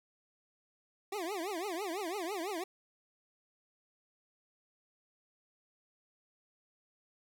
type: tone with vibrato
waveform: 25% pulse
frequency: 370 Hz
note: F#4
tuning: in tune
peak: -32 dBFS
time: 1.12-2.64 s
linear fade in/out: 5 ms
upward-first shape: triangle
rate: 6 Hz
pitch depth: 290 cents each way
effects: none